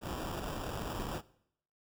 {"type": "noise with sample-and-hold", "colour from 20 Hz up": "pink", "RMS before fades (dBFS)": -39, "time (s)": [0.01, 1.22], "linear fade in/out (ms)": 50, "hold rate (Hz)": 2100, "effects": ["noise-tail reverb RT60 0.7 s tail -20 dB re dry"]}